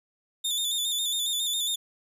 sawtooth tone with vibrato, 3564 Hz, A7, 22 cents sharp, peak -23 dBFS, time 0.44-1.76 s, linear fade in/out 10 ms, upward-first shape square, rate 7.3 Hz, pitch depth 44 cents each way, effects none

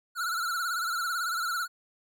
square tone with vibrato, 1392 Hz, F6, 6 cents flat, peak -29 dBFS, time 0.15-1.68 s, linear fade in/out 50 ms, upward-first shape sine, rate 18 Hz, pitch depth 95 cents each way, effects none

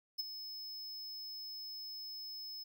square tone with ADSR envelope, 5200 Hz, E8, 24 cents flat, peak -33 dBFS, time 0.18-2.64 s, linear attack 18 ms, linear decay 20 ms, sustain -11 dB, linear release 15 ms, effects none

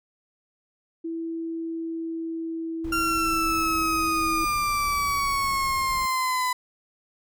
sine tone with pitch glide, 329.6 to 326 Hz, E4 to E4, 0 to -19 cents, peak -28 dBFS, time 1.04-4.45 s, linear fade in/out 10 ms, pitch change -19 cents, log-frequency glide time 1.17-3.49 s
brown noise, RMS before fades -38 dBFS, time 2.84-6.06 s, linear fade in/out 5 ms
35% pulse exponential sweep, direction down, 1384 to 1000 Hz, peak -21 dBFS, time 2.92-6.53 s, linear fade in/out 5 ms
effects none

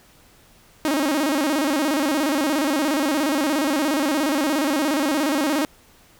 sawtooth tone with vibrato, 291.7 Hz, D4, 12 cents flat, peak -15 dBFS, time 0.85-5.65 s, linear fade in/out 0 ms, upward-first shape square, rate 17 Hz, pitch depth 120 cents each way, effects pink hiss -53 dBFS RMS until 6.19 s

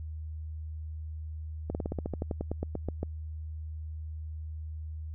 slowing click train, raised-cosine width 2 ms, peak -19 dBFS, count 16, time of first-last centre 1.7-3.03 s, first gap 49 ms, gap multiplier 1.08, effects added 78 Hz sine -36 dBFS peak until 5.14 s

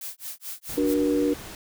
blue noise with tremolo, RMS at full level -34 dBFS, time 0.01-0.94 s, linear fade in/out 2 ms, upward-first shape sine, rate 4.6 Hz, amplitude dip 100%
pink noise, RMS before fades -40 dBFS, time 0.69-1.55 s, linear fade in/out 2 ms
sine chord, D augmented, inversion none, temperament equal with one note detuned, 293.7 / 370 / 476 Hz, D4 / F#4 / A#4, 0 / 0 / +36 cents, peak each -22 / -28 / -25 dBFS, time 0.77-1.34 s, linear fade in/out 10 ms
effects none

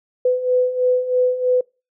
sine beating tone pair, 500 / 503.1 Hz, B4 / B4, +21 / +32 cents, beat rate 3.1 Hz, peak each -21 / -16 dBFS, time 0.25-1.61 s, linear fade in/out 5 ms, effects noise-tail reverb RT60 0.3 s tail -26 dB re dry

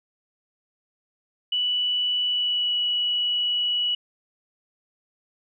sine tone with pitch glide, 2960 to 2936 Hz, F#7 to F#7, 0 to -14 cents, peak -21 dBFS, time 1.52-3.95 s, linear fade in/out 5 ms, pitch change -14 cents, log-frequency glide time 2.26-2.75 s, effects none

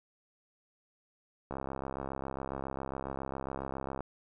click train, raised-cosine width 1 ms, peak -23 dBFS, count 169, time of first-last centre 1.51-4.006 s, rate 67.3 Hz, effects none

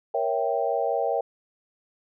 sine chord, A# diminished seventh, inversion none, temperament equal with one note detuned, 469.7 / 554.4 / 659.3 / 784 Hz, A#4 / C#5 / E5 / G5, +13 / 0 / 0 / 0 cents, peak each -28 dBFS, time 0.14-1.21 s, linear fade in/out 5 ms, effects none

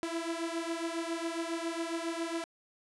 sawtooth beating tone pair, 329.6 / 336.9 Hz, E4 / E4, 0 / +38 cents, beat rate 7.3 Hz, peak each -32 / -33 dBFS, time 0.03-2.44 s, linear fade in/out 0 ms, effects resampled to 24000 Hz

